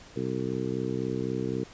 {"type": "harmonic tone", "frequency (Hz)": 63.9, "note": "C2", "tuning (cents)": -40, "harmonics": [2, 3, 4, 5, 6, 7], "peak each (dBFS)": [-35, -35, -35, -35, -35, -35], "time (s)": [0.16, 1.64], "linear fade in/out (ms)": 5, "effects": ["pink hiss -50 dBFS RMS until 1.73 s", "resampled to 16000 Hz"]}